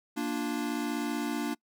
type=chord; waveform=square; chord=Bb major; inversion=none; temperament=equal; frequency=233.1 / 293.7 / 349.2 Hz; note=Bb3 / D4 / F4; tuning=0 / 0 / 0 cents; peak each=-35 / -33 / -39 dBFS; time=0.16-1.55 s; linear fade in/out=20 ms; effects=noise-tail reverb RT60 0.1 s tail -24 dB re dry